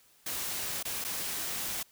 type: noise with dropouts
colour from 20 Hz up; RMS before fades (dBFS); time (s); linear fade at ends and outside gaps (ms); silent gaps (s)
white; -35; 0.26-1.83; 5; 0.828-0.851 / 1.042-1.047
effects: white hiss -63 dBFS RMS until 1.91 s